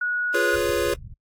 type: tone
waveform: sine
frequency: 1459 Hz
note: F#6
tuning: 25 cents flat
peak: -22 dBFS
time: 0.01-0.56 s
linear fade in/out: 5 ms
type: chord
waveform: square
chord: C# dominant seventh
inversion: first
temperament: equal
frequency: 349.2 / 415.3 / 493.9 / 554.4 Hz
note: E#4 / G#4 / B4 / C#5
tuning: 0 / 0 / 0 / 0 cents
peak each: -27 dBFS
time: 0.34-0.94 s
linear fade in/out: 5 ms
type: low-pass noise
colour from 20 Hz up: white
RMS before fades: -38 dBFS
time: 0.53-1.14 s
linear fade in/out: 5 ms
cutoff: 110 Hz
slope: 24 dB/octave
effects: noise-tail reverb RT60 0.1 s tail -24 dB re dry + AAC 64 kbps